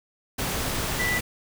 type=tone in noise; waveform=sine; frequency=1976 Hz; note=B6; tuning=in tune; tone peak=-24 dBFS; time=0.99-1.19 s; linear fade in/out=10 ms; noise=pink; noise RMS=-28 dBFS; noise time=0.38-1.21 s; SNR=+1 dB; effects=none